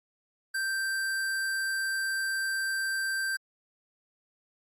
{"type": "tone", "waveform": "square", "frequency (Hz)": 1568, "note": "G6", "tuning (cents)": 0, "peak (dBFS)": -29, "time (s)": [0.54, 3.37], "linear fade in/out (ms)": 10, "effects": ["AAC 64 kbps"]}